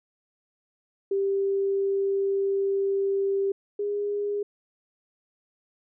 sine tone pair in turn, 393.3 / 409.4 Hz, G4 / G#4, +6 / -25 cents, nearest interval minor second, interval 69 cents, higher second, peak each -22 / -25 dBFS, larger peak first, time 1.11-3.52 / 3.79-4.43 s, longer first, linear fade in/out 5 ms, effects none

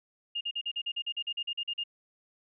sine tone bursts, 2830 Hz, F7, 22 cents sharp, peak -30 dBFS, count 15, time 0.35-1.838 s, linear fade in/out 10 ms, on 60 ms, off 42 ms, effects none

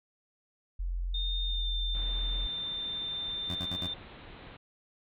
sine tone, 43.79 Hz, F1, 5 cents sharp, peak -30 dBFS, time 0.79-2.47 s, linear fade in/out 10 ms
sine tone with pitch glide, 3644 to 3586 Hz, A#7 to A7, -40 to +32 cents, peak -33 dBFS, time 1.14-3.94 s, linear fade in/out 5 ms, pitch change -28 cents, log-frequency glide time 1.45-1.69 s
pink low-pass noise, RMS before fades -49 dBFS, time 1.94-4.57 s, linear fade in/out 10 ms, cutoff 4000 Hz, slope 96 dB/octave
20% pulse tone bursts, 89.2 Hz, F2, 37 cents sharp, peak -30 dBFS, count 4, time 3.49-3.873 s, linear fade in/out 10 ms, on 62 ms, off 45 ms
effects none

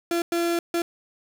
35% pulse tone bursts at uneven times, 340.9 Hz, F4, 42 cents flat, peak -20 dBFS, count 3, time 0.11-0.22 / 0.32-0.59 / 0.74-0.82 s, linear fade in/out 2 ms, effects 9-bit

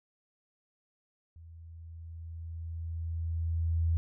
sine tone with level ramp, 82.6 Hz, E2, 4 cents sharp, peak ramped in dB -48 to -24 dBFS, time 1.36-3.97 s, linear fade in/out 0 ms, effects none

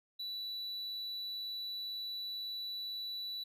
triangle tone, 3951 Hz, B7, in tune, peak -37 dBFS, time 0.19-3.44 s, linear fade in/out 10 ms, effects none

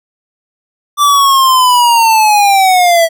square linear sweep, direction down, 1174.7 to 651 Hz, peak -6 dBFS, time 0.97-3.09 s, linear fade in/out 50 ms, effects none

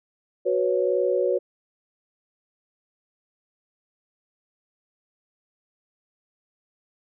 sine chord, F# suspended fourth, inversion none, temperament just, 370 / 493.3 / 555 Hz, F#4 / B4 / C#5, 0 / -2 / +2 cents, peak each -24 dBFS, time 0.45-1.39 s, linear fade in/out 20 ms, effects none

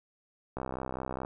click train, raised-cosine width 1 ms, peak -21 dBFS, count 45, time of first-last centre 0.57-1.249 s, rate 64.8 Hz, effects none

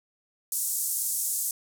white band-pass noise, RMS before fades -29 dBFS, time 0.52-1.51 s, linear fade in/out 2 ms, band 7000 to 13000 Hz, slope 24 dB/octave, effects none

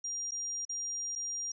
sine tone with dropouts, 5700 Hz, F8, 34 cents sharp, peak -34 dBFS, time 0.04-1.52 s, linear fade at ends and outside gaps 5 ms, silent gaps 0.31-0.318 / 0.652-0.693 / 1.154-1.158 s, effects none

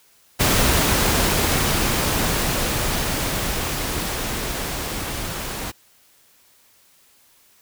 pink noise with level ramp, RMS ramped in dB -17 to -29 dBFS, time 0.39-5.72 s, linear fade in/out 20 ms, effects white hiss -56 dBFS RMS until 7.61 s

